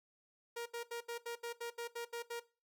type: tone bursts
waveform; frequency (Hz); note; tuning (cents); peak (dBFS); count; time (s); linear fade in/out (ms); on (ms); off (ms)
sawtooth; 470.6; A#4; +16; -36; 11; 0.56-2.4; 10; 100; 74
effects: noise-tail reverb RT60 0.3 s tail -18 dB re dry